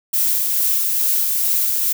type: noise with tremolo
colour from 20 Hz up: violet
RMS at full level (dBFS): -17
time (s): 0.13-1.93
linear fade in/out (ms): 10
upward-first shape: sine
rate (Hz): 2.3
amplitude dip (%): 25
effects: none